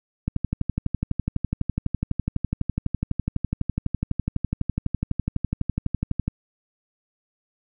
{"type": "click train", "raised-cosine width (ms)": 5, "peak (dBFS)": -10, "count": 73, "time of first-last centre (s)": [0.28, 6.28], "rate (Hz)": 12, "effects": []}